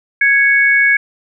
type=tone pair together; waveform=sine; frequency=1660.9 / 2217 Hz; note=G#6 / C#7; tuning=0 / 0 cents; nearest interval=perfect fourth; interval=500 cents; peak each=-11 dBFS; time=0.21-0.97 s; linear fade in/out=5 ms; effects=none